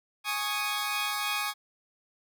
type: chord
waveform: 15% pulse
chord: Ab suspended fourth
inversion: none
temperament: equal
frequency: 830.6 / 1108.7 / 1244.5 Hz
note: Ab5 / Db6 / Eb6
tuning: 0 / 0 / 0 cents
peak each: -27 dBFS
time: 0.24-1.54 s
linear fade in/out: 50 ms
effects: none